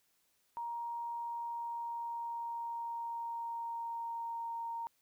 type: tone with pitch glide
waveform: sine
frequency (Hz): 939 to 926.1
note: A#5 to A#5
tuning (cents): +12 to -12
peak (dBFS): -37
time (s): 0.57-4.87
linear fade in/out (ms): 0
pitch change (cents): -24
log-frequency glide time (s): 1.12-4.58
effects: white hiss -75 dBFS RMS until 5.01 s